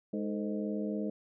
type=harmonic tone with a mistuned harmonic; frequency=103.83 Hz; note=G#2; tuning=in tune; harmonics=2 / 3 / 4 / 5 / 6; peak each=-34 / -38 / -40 / -42 / -44 dBFS; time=0.13-1.1 s; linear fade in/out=5 ms; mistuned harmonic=4; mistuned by=+110 cents; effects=none